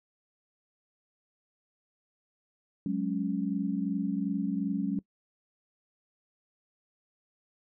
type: chord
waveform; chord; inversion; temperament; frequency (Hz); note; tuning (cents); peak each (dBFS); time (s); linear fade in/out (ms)
sine; F# suspended second; none; equal; 185 / 207.7 / 277.2; F#3 / G#3 / C#4; 0 / 0 / 0; -32; 2.86-4.99; 2
effects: noise-tail reverb RT60 0.1 s tail -22 dB re dry